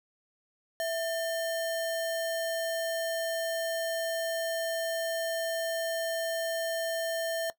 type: tone with sample-and-hold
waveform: sine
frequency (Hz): 659.3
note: E5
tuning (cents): 0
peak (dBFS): -28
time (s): 0.8-7.5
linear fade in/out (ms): 0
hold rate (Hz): 2450
effects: noise-tail reverb RT60 0.1 s tail -18 dB re dry